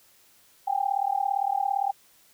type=tone with amplitude modulation; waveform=sine; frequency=794 Hz; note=G5; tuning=22 cents sharp; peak=-19 dBFS; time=0.67-1.92 s; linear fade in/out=10 ms; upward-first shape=sine; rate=37.6 Hz; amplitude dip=95%; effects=white hiss -59 dBFS RMS until 2.33 s